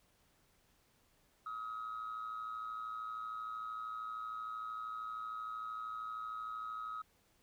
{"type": "tone with amplitude modulation", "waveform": "sine", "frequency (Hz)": 1272, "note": "D#6", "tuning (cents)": 38, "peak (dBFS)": -36, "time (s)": [1.46, 7.02], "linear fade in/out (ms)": 5, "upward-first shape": "sine", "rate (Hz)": 113, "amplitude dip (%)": 65, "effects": ["tanh soft clip ceiling -36 dBFS", "pink hiss -72 dBFS RMS until 7.42 s"]}